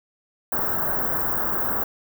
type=band-stop noise; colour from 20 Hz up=white; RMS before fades=-24 dBFS; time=0.52-1.84 s; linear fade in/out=5 ms; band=1600 to 16000 Hz; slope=48 dB/octave; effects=none